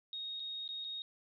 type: tone with dropouts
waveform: sine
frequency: 3737 Hz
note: A#7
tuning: 4 cents sharp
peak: -39 dBFS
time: 0.13-1.02 s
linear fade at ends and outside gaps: 1 ms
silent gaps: 0.397-0.401 / 0.678-0.689 / 0.843-0.847 s
effects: none